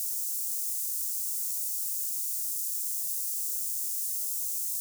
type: high-pass noise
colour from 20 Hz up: white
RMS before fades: -32 dBFS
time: 0-4.8 s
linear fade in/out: 0 ms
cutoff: 6700 Hz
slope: 24 dB/octave
effects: none